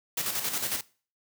white noise with tremolo, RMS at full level -29 dBFS, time 0.17-0.81 s, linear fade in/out 5 ms, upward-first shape square, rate 11 Hz, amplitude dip 50%, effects noise-tail reverb RT60 0.4 s tail -21 dB re dry + high-pass 80 Hz 12 dB/octave

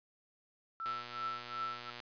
sine tone with tremolo, 1331 Hz, E6, 16 cents sharp, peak -34 dBFS, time 0.8-1.9 s, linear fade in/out 0 ms, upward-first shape triangle, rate 2.7 Hz, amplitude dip 100%
click train, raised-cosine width 0.2 ms, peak -28 dBFS, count 138, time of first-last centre 0.86-2.002 s, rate 120 Hz
effects resampled to 11025 Hz + 11-bit

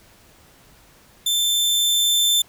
sawtooth tone with level ramp, 3548 Hz, A7, 14 cents sharp, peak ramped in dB -15 to -12 dBFS, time 1.26-2.42 s, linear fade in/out 5 ms, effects pink hiss -52 dBFS RMS until 2.48 s

